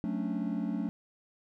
triangle chord, D major seventh, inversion first, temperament just, 183.54 / 220.2 / 275.3 / 293.7 Hz, F#3 / A3 / C#4 / D4, -14 / +2 / -12 / 0 cents, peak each -34 / -32 / -35 / -36 dBFS, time 0.04-0.89 s, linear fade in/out 0 ms, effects none

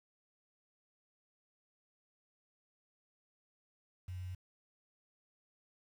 sine tone with quantisation, 91.1 Hz, F#2, 26 cents flat, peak -40 dBFS, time 4.08-4.35 s, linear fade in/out 5 ms, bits 10, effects none

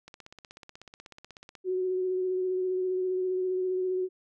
click train, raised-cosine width 0.2 ms, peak -29 dBFS, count 25, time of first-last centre 0.08-1.552 s, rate 16.3 Hz
sine tone with vibrato, 370 Hz, F#4, in tune, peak -26 dBFS, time 1.64-4.09 s, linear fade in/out 50 ms, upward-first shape sine, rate 15 Hz, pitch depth 19 cents each way
effects none

